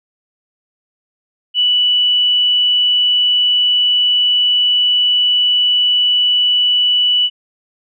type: tone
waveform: sine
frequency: 2960 Hz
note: F#7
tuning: in tune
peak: -10 dBFS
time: 1.54-7.3 s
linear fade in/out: 50 ms
effects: none